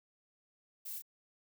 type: noise with echo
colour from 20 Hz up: violet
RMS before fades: -44 dBFS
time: 0.85-0.99 s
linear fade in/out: 10 ms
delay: 32 ms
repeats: 1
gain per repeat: -3 dB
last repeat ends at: 1.022 s
effects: none